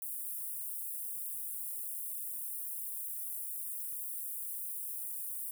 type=high-pass noise; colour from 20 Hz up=white; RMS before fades=-40 dBFS; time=0.02-5.51 s; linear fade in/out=2 ms; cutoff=9100 Hz; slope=48 dB/octave; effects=none